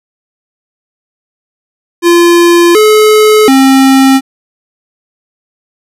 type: tone with pitch steps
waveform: square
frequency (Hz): 344.3 / 428.4 / 267.5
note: F4 / A4 / C4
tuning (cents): -25 / -46 / +38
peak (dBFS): -3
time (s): 2.02-4.21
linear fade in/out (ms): 50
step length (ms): 730
effects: resampled to 32000 Hz